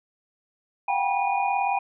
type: tone cluster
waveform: sine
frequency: 711 / 759 / 797 / 968 / 2453 Hz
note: F5 / F#5 / G5 / B5 / D#7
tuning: +31 / +44 / +28 / -35 / -25 cents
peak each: -33 / -30 / -24 / -28 / -31 dBFS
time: 0.88-1.79 s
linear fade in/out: 5 ms
effects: none

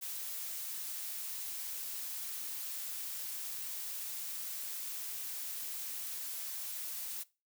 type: noise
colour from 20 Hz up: blue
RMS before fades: -41 dBFS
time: 0.01-7.24 s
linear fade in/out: 20 ms
effects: noise-tail reverb RT60 0.3 s tail -21 dB re dry

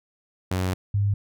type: tone pair in turn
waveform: sawtooth / sine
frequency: 92.5 / 101.16 Hz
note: F#2 / G#2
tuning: 0 / -45 cents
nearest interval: major second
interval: 155 cents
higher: second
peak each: -19 dBFS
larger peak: neither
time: 0.51-0.74 / 0.94-1.14 s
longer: first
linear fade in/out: 5 ms
effects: none

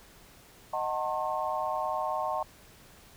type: chord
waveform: sine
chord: D# diminished seventh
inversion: none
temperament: just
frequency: 622.3 / 746.7 / 896 / 1075.3 Hz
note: D#5 / F#5 / A5 / C6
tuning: 0 / +16 / +31 / +47 cents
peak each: -34 dBFS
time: 0.73-2.43 s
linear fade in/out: 5 ms
effects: pink hiss -55 dBFS RMS until 3.16 s

